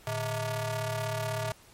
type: ring-modulated tone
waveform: sawtooth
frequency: 262.7 Hz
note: C4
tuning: 7 cents sharp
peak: -23 dBFS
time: 0.07-1.52 s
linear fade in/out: 2 ms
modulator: 376 Hz
effects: pink hiss -56 dBFS RMS until 1.73 s + MP3 64 kbps